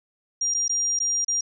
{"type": "tone with dropouts", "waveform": "sine", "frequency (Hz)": 5700, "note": "F8", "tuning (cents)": 34, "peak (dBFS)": -21, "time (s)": [0.41, 1.41], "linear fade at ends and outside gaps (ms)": 5, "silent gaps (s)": [[0.541, 0.545], [0.681, 0.694], [0.991, 1.001], [1.247, 1.281]], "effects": []}